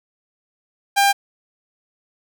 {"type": "tone", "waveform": "sawtooth", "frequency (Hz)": 798, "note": "G5", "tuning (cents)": 31, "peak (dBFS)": -9, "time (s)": [0.96, 1.13], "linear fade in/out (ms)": 20, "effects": []}